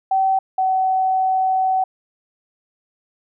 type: tone pair in turn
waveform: sine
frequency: 767 / 755.6 Hz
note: G5 / F#5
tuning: -38 / +36 cents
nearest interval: unison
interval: 26 cents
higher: first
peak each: -14 / -15 dBFS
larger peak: first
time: 0.11-0.39 / 0.58-1.84 s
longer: second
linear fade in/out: 5 ms
effects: none